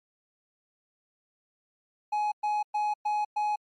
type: tone bursts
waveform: triangle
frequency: 840 Hz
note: G#5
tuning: 19 cents sharp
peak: -23 dBFS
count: 5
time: 2.12-3.56 s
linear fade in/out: 10 ms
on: 200 ms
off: 110 ms
effects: MP3 48 kbps